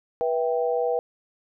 sine chord, E minor, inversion second, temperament equal with one note detuned, 487.1 / 659.3 / 784 Hz, B4 / E5 / G5, -24 / 0 / 0 cents, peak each -23 / -28 / -29 dBFS, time 0.21-0.99 s, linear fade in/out 0 ms, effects none

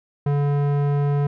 square tone with low-pass filter, 143.5 Hz, D3, 40 cents flat, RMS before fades -20 dBFS, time 0.26-1.27 s, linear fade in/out 5 ms, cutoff 1100 Hz, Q 0.55, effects none

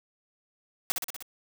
white noise with echo, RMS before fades -27 dBFS, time 0.9-0.92 s, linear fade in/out 0 ms, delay 61 ms, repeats 5, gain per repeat -3 dB, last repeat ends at 1.225 s, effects none

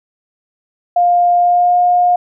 sine tone with pitch glide, 704 to 712.6 Hz, F5 to F5, +14 to +35 cents, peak -8 dBFS, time 0.96-2.16 s, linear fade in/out 5 ms, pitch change +21 cents, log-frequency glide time 1.37-1.77 s, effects none

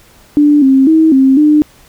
sine tone with pitch steps, 294.1 / 267.2 / 319 / 266.4 / 301.1 Hz, D4 / C4 / D#4 / C4 / D4, +3 / +36 / +43 / +31 / +43 cents, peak -4 dBFS, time 0.37-1.62 s, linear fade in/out 0 ms, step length 250 ms, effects pink hiss -44 dBFS RMS until 1.88 s

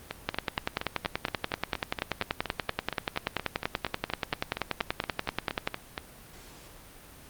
two click trains, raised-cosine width 0.3 ms, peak -15 / -10 dBFS, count 26 / 57, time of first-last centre 0.11-5.979 / 0.29-5.675 s, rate 4.26 / 10.4 Hz, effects pink hiss -50 dBFS RMS until 7.29 s + Opus 32 kbps

